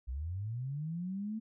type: linear sweep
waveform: sine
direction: up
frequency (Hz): 58 to 224.4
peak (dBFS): -35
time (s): 0.07-1.4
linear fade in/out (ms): 20
effects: none